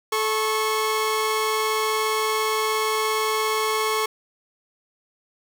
sawtooth tone pair together, 434.8 / 1095.6 Hz, A4 / C#6, -21 / -21 cents, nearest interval octave + major third, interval 1600 cents, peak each -20 dBFS, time 0.12-4.06 s, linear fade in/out 5 ms, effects none

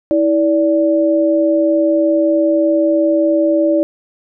sine tone pair together, 324.2 / 581 Hz, E4 / D5, -29 / -19 cents, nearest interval minor seventh, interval 1010 cents, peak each -13 dBFS, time 0.11-3.83 s, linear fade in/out 0 ms, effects none

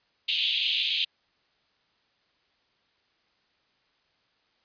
white band-pass noise, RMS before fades -27 dBFS, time 0.28-1.05 s, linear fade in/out 10 ms, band 2700 to 3800 Hz, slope 48 dB/octave, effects white hiss -69 dBFS RMS until 4.64 s + resampled to 11025 Hz

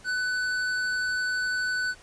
triangle tone with hard clipping, 1498 Hz, F#6, 21 cents sharp, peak -27 dBFS, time 0.04-1.95 s, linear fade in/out 50 ms, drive 14 dB, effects pink hiss -52 dBFS RMS until 2.02 s + resampled to 22050 Hz

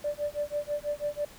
sine tone with tremolo, 587.3 Hz, D5, in tune, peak -25 dBFS, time 0.04-1.25 s, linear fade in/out 5 ms, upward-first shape sine, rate 6.1 Hz, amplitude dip 100%, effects tanh soft clip ceiling -21 dBFS + pink hiss -51 dBFS RMS until 1.38 s

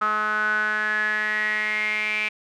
sawtooth tone with band-pass filter sweep, 212.9 Hz, G#3, 43 cents sharp, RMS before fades -24 dBFS, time 0.01-2.29 s, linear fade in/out 10 ms, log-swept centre 1300 to 2400 Hz, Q 10, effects none

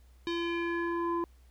square tone with low-pass filter sweep, 340.6 Hz, F4, 43 cents flat, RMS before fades -32 dBFS, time 0.27-1.24 s, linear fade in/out 0 ms, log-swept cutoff 3800 to 880 Hz, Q 2.9, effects added 62 Hz sine -55 dBFS peak until 1.5 s + pink hiss -69 dBFS RMS until 1.5 s

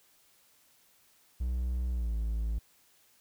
triangle tone with pitch glide, 61.7 to 55.29 Hz, B1 to A1, -1 to +9 cents, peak -27 dBFS, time 1.4-2.59 s, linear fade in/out 10 ms, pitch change -190 cents, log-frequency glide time 1.91-2.14 s, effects white hiss -65 dBFS RMS until 3.2 s

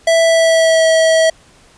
square tone with pitch glide, 659.3 to 646.1 Hz, E5 to E5, 0 to -35 cents, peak -9 dBFS, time 0.07-1.3 s, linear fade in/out 5 ms, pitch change -35 cents, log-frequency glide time 0.23-0.87 s, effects pink hiss -47 dBFS RMS until 1.77 s + resampled to 22050 Hz

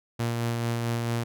sawtooth tone with tremolo, 117.4 Hz, A#2, 13 cents sharp, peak -21 dBFS, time 0.19-1.24 s, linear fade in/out 10 ms, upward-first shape sine, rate 4.5 Hz, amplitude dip 25%, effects none

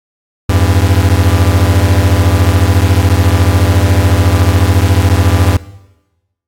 45% pulse beating tone pair, 84.5 / 98.5 Hz, E2 / G2, +43 / +9 cents, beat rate 14 Hz, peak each -10 dBFS, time 0.49-5.57 s, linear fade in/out 5 ms, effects noise-tail reverb RT60 1.0 s tail -19 dB re dry + AAC 64 kbps

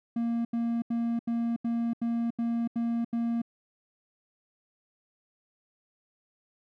triangle tone bursts, 233.1 Hz, A#3, in tune, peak -24 dBFS, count 9, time 0.16-3.418 s, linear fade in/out 5 ms, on 290 ms, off 81 ms, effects none

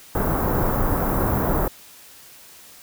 pink band-stop noise, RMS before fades -21 dBFS, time 0.15-1.68 s, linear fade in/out 2 ms, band 1300 to 15000 Hz, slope 24 dB/octave, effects white hiss -46 dBFS RMS until 2.82 s

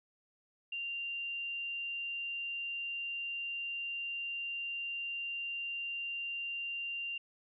sine tone, 2780 Hz, F7, 9 cents flat, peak -36 dBFS, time 0.72-7.18 s, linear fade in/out 5 ms, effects none

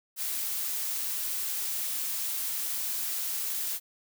blue noise, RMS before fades -32 dBFS, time 0.16-3.8 s, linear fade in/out 50 ms, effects none

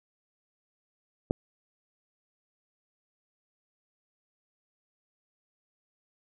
clicks, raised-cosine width 2 ms, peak -29 / -12 dBFS, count 2, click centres 1.301 / 1.309 s, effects none

